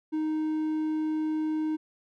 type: tone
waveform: triangle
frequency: 311.1 Hz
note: D#4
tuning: in tune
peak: -24 dBFS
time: 0.12-1.77 s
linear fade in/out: 20 ms
effects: none